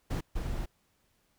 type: noise bursts at uneven times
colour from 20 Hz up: brown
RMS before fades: -33 dBFS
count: 2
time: 0.1-0.21 / 0.35-0.66 s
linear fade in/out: 10 ms
effects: pink hiss -72 dBFS RMS until 1.38 s